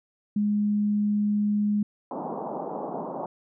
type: tone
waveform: sine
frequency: 207.7 Hz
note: G#3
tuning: in tune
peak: -21 dBFS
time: 0.36-1.83 s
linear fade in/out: 5 ms
type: band-pass noise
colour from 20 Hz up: white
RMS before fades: -33 dBFS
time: 2.11-3.26 s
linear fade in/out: 2 ms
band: 160 to 970 Hz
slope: 48 dB/octave
effects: none